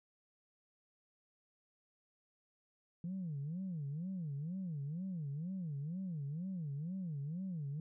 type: tone with vibrato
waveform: sine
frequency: 163.4 Hz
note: E3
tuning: 15 cents flat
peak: -37 dBFS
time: 3.04-7.8 s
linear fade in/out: 2 ms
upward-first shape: sine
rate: 2.1 Hz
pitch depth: 280 cents each way
effects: tanh soft clip ceiling -35 dBFS